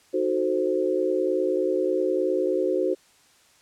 sine chord, D# diminished seventh, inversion none, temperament equal, 311.1 / 370 / 440 / 523.3 Hz, D#4 / F#4 / A4 / C5, 0 / 0 / 0 / 0 cents, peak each -29 / -24 / -30 / -26 dBFS, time 0.13-2.95 s, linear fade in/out 20 ms, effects white hiss -58 dBFS RMS until 3.61 s + low-pass 9000 Hz 12 dB/octave

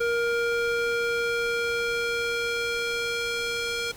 square tone with band-pass filter sweep, 470 Hz, A#4, 14 cents sharp, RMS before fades -27 dBFS, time 0-3.92 s, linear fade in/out 10 ms, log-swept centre 1200 to 3400 Hz, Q 0.76, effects pink hiss -46 dBFS RMS until 3.96 s

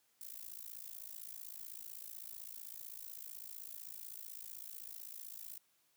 violet noise with amplitude modulation, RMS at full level -45 dBFS, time 0.21-5.58 s, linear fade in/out 2 ms, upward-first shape sine, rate 55.8 Hz, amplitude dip 100%, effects white hiss -75 dBFS RMS until 5.96 s + high-pass 80 Hz 12 dB/octave

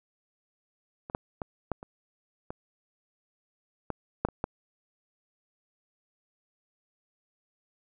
clicks, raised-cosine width 1 ms, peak -26 / -14 / -19 / -15 / -28 / -22 / -17 / -10 / -26 / -14 dBFS, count 10, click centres 1.099 / 1.149 / 1.418 / 1.717 / 1.829 / 2.505 / 3.903 / 4.25 / 4.287 / 4.441 s, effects none

